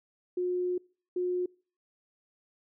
sine tone bursts at uneven times, 360 Hz, F#4, 47 cents flat, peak -27 dBFS, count 2, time 0.37-0.78 / 1.16-1.46 s, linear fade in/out 5 ms, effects noise-tail reverb RT60 0.4 s tail -25 dB re dry

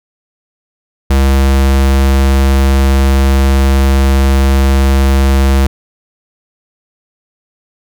square tone, 67.6 Hz, C#2, 43 cents flat, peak -7 dBFS, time 1.1-5.67 s, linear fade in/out 5 ms, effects none

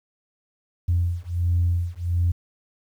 sine beating tone pair, 86.2 / 87.6 Hz, F2 / F2, -22 / +6 cents, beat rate 1.4 Hz, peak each -22 dBFS, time 0.88-2.32 s, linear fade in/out 10 ms, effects tanh soft clip ceiling -13 dBFS + 9-bit

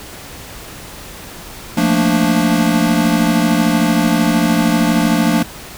square chord, Bb major seventh, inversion second, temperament equal, 174.61 / 220 / 233.1 / 293.7 Hz, F3 / A3 / Bb3 / D4, 0 / 0 / 0 / 0 cents, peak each -18 dBFS, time 1.77-5.43 s, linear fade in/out 5 ms, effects pink hiss -33 dBFS RMS until 5.77 s

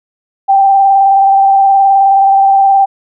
sine tone with vibrato, 784 Hz, G5, in tune, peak -4 dBFS, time 0.48-2.86 s, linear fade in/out 20 ms, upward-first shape square, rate 19 Hz, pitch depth 17 cents each way, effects none

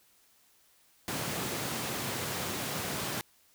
pink high-pass noise, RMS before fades -35 dBFS, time 1.08-3.21 s, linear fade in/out 0 ms, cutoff 100 Hz, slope 24 dB/octave, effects white hiss -65 dBFS RMS until 3.54 s

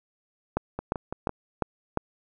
two click trains, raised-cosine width 1 ms, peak -17 / -10 dBFS, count 4 / 5, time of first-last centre 0.79-1.293 / 0.57-1.974 s, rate 5.96 / 2.85 Hz, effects none

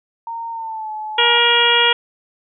sine tone with pitch glide, 921 to 859.3 Hz, A#5 to A5, -21 to -41 cents, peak -24 dBFS, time 0.27-1.38 s, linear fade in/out 2 ms, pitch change -120 cents, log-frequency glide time 0.51-0.91 s
harmonic tone, 473.8 Hz, A#4, 28 cents sharp, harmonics 1 / 2 / 3 / 4 / 5 / 6 / 7, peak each -21 / -19 / -20 / -21 / -21 / -18 / -16 dBFS, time 1.18-1.93 s, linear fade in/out 5 ms
effects none

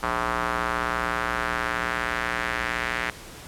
square tone with band-pass filter sweep, 59.5 Hz, A#1, 36 cents sharp, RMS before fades -27 dBFS, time 0.03-3.1 s, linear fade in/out 0 ms, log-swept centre 1200 to 1900 Hz, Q 2.1, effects pink hiss -42 dBFS RMS until 3.47 s + low-pass 12000 Hz 12 dB/octave

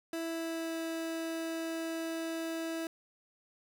30% pulse tone with pitch glide, 329.6 to 327.3 Hz, E4 to E4, 0 to -12 cents, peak -32 dBFS, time 0.13-2.87 s, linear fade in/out 2 ms, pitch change -12 cents, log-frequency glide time 0.29-0.76 s, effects none

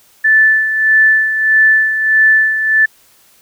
sine tone with tremolo, 1754 Hz, A6, 6 cents flat, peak -5 dBFS, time 0.24-2.86 s, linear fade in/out 10 ms, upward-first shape sine, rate 1.6 Hz, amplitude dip 60%, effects white hiss -49 dBFS RMS until 3.41 s

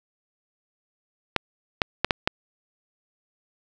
clicks, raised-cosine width 0.3 ms, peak -3 dBFS, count 5, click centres 1.363 / 1.818 / 2.046 / 2.108 / 2.275 s, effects none

